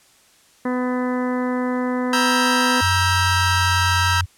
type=harmonic tone; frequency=250.6 Hz; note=B3; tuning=25 cents sharp; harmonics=1 / 2 / 3 / 4 / 5 / 6 / 7 / 8; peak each=-21 / -26 / -34 / -30 / -35 / -39 / -35 / -39 dBFS; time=0.65-2.81 s; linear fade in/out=5 ms
type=chord; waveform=sawtooth; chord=E diminished; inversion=second; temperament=just; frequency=949.3 / 1318.5 / 1582.2 Hz; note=Bb5 / E6 / G6; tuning=+31 / 0 / +16 cents; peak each=-18 dBFS; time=2.13-4.21 s; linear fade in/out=2 ms
type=tone with pitch glide; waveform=sine; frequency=92.5 to 90.28 Hz; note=F#2 to F#2; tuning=0 to -42 cents; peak=-20 dBFS; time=2.81-4.26 s; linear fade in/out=20 ms; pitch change=-42 cents; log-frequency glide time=2.94-4.13 s
effects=white hiss -54 dBFS RMS until 4.37 s + low-pass 10000 Hz 12 dB/octave